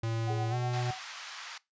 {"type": "tone with pitch glide", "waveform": "square", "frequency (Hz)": [113.6, 122.46], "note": ["A#2", "B2"], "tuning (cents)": [-44, -14], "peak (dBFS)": -31, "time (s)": [0.03, 0.91], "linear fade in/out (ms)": 5, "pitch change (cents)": 130, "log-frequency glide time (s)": [0.5, 0.55]}
{"type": "tone with tremolo", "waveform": "sine", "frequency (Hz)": 750, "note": "F#5", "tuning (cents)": 23, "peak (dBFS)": -34, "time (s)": [0.27, 0.99], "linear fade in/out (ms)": 10, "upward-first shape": "sine", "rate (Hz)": 8.3, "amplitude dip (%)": 75}
{"type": "tone with exponential decay", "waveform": "sine", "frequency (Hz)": 417, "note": "G#4", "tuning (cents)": 7, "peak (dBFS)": -36, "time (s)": [0.3, 0.9], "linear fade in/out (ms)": 1, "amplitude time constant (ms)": 130}
{"type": "band-pass noise", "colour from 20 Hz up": "pink", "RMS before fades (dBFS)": -44, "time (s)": [0.73, 1.58], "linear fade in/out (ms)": 5, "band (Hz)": [1000, 6500], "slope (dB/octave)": 24}
{"effects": ["noise-tail reverb RT60 0.2 s tail -20 dB re dry", "resampled to 16000 Hz"]}